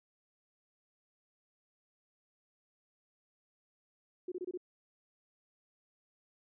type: tone bursts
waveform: sine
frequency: 362 Hz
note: F#4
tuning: 38 cents flat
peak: -36 dBFS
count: 5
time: 4.28-4.575 s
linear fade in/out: 5 ms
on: 39 ms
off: 25 ms
effects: none